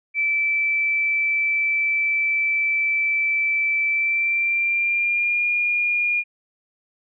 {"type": "tone with pitch glide", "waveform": "sine", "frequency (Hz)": [2322, 2423], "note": ["D7", "D#7"], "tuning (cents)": [-20, -47], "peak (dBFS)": -18, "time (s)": [0.14, 6.24], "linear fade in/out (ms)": 50, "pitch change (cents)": 73, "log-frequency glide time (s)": [3.88, 5.47], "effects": []}